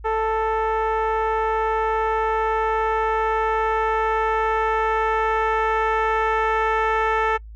10% pulse tone with low-pass filter sweep, 441.2 Hz, A4, 5 cents sharp, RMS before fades -21 dBFS, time 0.04-7.38 s, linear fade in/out 20 ms, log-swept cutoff 1000 to 1600 Hz, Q 0.97, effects noise-tail reverb RT60 0.1 s tail -25 dB re dry + added 54 Hz sine -36 dBFS peak until 7.55 s

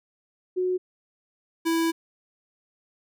sine / square tone pair in turn, 366.4 / 329.5 Hz, F#4 / E4, -17 / -1 cents, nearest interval major second, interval 184 cents, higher first, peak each -22 dBFS, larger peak neither, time 0.56-0.78 / 1.65-1.92 s, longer second, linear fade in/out 20 ms, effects none

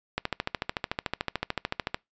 click train, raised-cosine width 0.3 ms, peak -11 dBFS, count 25, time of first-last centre 0.18-1.945 s, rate 13.6 Hz, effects noise-tail reverb RT60 0.2 s tail -25 dB re dry + resampled to 16000 Hz

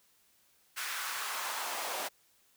pink noise with high-pass filter sweep, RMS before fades -37 dBFS, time 0.76-2.09 s, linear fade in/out 20 ms, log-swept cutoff 1600 to 620 Hz, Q 1.7, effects white hiss -68 dBFS RMS until 2.56 s

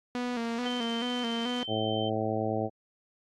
sawtooth tone with vibrato, 238.7 Hz, A#3, 41 cents sharp, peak -26 dBFS, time 0.15-1.63 s, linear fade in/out 0 ms, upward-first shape square, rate 2.3 Hz, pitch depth 52 cents each way
sine tone, 3100 Hz, G7, 20 cents flat, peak -35 dBFS, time 0.65-2.1 s, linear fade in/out 20 ms
harmonic tone, 109.4 Hz, A2, 9 cents flat, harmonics 1 / 2 / 3 / 4 / 5 / 6 / 7, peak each -35 / -35 / -35 / -35 / -35 / -35 / -35 dBFS, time 1.67-2.7 s, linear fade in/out 50 ms
effects low-pass 5000 Hz 12 dB/octave + AAC 48 kbps

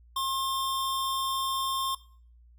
square tone pair together, 1069 / 3575 Hz, C6 / A7, +37 / +27 cents, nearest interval octave + major sixth, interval 2090 cents, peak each -29 / -35 dBFS, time 0.16-1.95 s, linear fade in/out 5 ms, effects noise-tail reverb RT60 0.5 s tail -19 dB re dry + added 59 Hz sine -53 dBFS peak until 2.58 s

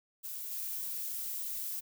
violet noise with level steps, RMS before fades -41 / -38 dBFS, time 0.23-1.81 s, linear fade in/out 20 ms, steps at 0.51 s, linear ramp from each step 5 ms, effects none

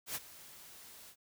white noise with ADSR envelope, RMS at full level -37 dBFS, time 0.06-1.16 s, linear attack 94 ms, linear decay 34 ms, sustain -17 dB, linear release 66 ms, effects none

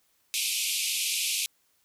pink band-pass noise, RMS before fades -29 dBFS, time 0.34-1.46 s, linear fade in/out 0 ms, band 2300 to 13000 Hz, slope 96 dB/octave, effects white hiss -69 dBFS RMS until 1.84 s

